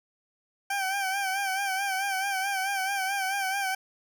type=tone with vibrato; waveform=20% pulse; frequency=778 Hz; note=G5; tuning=13 cents flat; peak=-22 dBFS; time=0.7-3.75 s; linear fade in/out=5 ms; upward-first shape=sine; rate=4.6 Hz; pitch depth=57 cents each way; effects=none